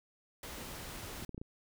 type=noise; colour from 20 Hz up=pink; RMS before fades=-45 dBFS; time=0.43-1.25 s; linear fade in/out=2 ms
type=clicks; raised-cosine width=3 ms; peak=-30 dBFS; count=5; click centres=1.225 / 1.293 / 1.346 / 1.379 / 1.415 s
effects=none